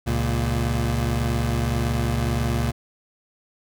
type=tone pair together; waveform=25% pulse; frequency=69.25 / 116.8 Hz; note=C#2 / A#2; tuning=-1 / +4 cents; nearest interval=major sixth; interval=905 cents; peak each=-20 dBFS; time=0.06-2.72 s; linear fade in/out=20 ms; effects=none